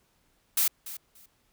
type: noise with echo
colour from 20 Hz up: blue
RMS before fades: -24 dBFS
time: 0.57-0.68 s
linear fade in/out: 5 ms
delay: 290 ms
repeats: 2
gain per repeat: -15 dB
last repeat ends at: 1.26 s
effects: pink hiss -69 dBFS RMS until 1.52 s